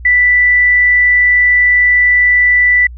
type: tone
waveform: sine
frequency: 1975.5 Hz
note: B6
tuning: in tune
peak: -6 dBFS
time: 0.05-2.87 s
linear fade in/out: 5 ms
effects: added 60 Hz sine -27 dBFS peak until 2.97 s